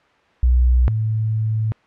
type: tone pair in turn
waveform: sine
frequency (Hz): 61.74 / 109.72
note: B1 / A2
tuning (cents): 0 / -4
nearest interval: minor seventh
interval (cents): 996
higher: second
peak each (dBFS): -11 / -17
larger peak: first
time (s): 0.43-0.88 / 0.88-1.72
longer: second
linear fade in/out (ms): 0
effects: white hiss -55 dBFS RMS until 1.86 s + low-pass 2000 Hz 12 dB/octave